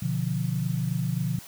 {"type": "chord", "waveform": "sine", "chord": "B diminished", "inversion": "none", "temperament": "equal", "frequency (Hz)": [123.47, 146.83, 174.61], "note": ["B2", "D3", "F3"], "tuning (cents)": [0, 0, 0], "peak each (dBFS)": -29, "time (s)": [0.02, 1.39], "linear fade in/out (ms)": 5, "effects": ["white hiss -46 dBFS RMS until 1.47 s"]}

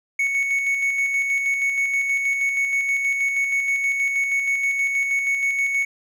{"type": "tone with tremolo", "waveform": "triangle", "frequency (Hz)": 2217, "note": "C#7", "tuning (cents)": 0, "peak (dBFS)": -16, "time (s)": [0.19, 5.85], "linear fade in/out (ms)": 5, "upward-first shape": "square", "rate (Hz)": 6.3, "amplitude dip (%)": 35, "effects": []}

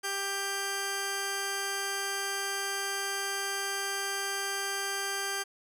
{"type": "tone pair together", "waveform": "10% pulse", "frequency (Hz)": [395, 1580], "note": ["G4", "G6"], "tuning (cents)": [13, 13], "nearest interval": "2 octaves", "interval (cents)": 2400, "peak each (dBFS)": -26, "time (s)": [0.03, 5.44], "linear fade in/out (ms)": 20, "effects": []}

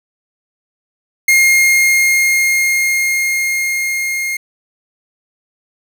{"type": "tone with level ramp", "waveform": "45% pulse", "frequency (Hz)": 2133, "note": "C7", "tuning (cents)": 33, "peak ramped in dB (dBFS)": [-7, -17], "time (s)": [1.28, 4.37], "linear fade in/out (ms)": 5, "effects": []}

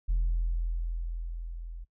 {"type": "tone with level ramp", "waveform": "sine", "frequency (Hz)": 41.99, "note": "E1", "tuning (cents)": 33, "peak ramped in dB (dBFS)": [-21, -38], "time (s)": [0.08, 1.85], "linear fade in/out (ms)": 20, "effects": ["noise-tail reverb RT60 0.1 s tail -24 dB re dry", "tanh soft clip ceiling -21 dBFS"]}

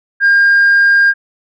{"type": "tone", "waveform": "sine", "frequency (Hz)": 1609, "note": "G6", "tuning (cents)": 45, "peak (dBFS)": -4, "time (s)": [0.2, 1.14], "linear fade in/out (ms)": 50, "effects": ["tanh soft clip ceiling -4 dBFS"]}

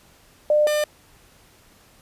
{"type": "tone pair in turn", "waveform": ["sine", "45% pulse"], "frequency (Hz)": [600, 600], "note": ["D5", "D5"], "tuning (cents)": [37, 37], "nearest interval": "unison", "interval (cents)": 0, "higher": "neither", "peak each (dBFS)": [-14, -19], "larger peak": "first", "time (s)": [[0.5, 0.67], [0.67, 0.84]], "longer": "neither", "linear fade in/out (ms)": 2, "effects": ["pink hiss -54 dBFS RMS until 2.01 s", "resampled to 32000 Hz"]}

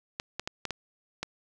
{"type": "clicks", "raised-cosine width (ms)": 0.2, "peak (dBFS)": -15, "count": 6, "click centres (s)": [0.199, 0.396, 0.475, 0.653, 0.707, 1.23], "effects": []}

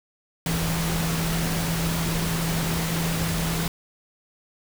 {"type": "tone in noise", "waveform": "sine", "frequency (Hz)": 165.2, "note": "E3", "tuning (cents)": 4, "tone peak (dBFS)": -25, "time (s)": [0.46, 3.68], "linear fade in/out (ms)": 2, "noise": "pink", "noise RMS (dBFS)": -28, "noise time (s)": [0.46, 3.68], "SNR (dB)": 0, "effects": []}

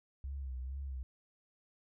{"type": "tone with vibrato", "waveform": "sine", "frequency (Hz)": 66.1, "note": "C2", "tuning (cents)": 18, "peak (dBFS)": -38, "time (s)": [0.24, 1.03], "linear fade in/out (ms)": 0, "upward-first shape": "sine", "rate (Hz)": 2.2, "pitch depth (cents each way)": 83, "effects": []}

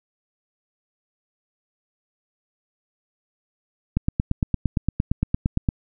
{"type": "click train", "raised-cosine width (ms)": 5, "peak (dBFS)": -7, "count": 16, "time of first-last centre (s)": [3.97, 5.688], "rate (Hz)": 8.73, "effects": []}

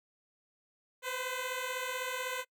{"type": "beating tone pair", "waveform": "10% pulse", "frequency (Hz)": [502, 518], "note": ["B4", "C5"], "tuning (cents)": [28, -17], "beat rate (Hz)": 16, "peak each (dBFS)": [-29, -30], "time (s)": [1.02, 2.45], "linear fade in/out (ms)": 50, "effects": ["noise-tail reverb RT60 0.1 s tail -26 dB re dry"]}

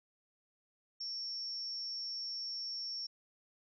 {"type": "tone with amplitude modulation", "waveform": "sine", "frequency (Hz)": 5460, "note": "F8", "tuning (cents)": -40, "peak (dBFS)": -36, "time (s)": [1, 3.07], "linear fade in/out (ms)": 10, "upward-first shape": "sine", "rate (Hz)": 236, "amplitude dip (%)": 45, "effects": []}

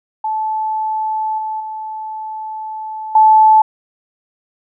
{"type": "tone with level steps", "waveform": "sine", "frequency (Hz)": 870, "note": "A5", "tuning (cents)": -20, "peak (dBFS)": [-16, -19, -23, -5], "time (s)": [0.24, 3.62], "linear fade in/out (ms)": 5, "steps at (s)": [1.38, 1.6, 3.15], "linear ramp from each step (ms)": 5, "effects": []}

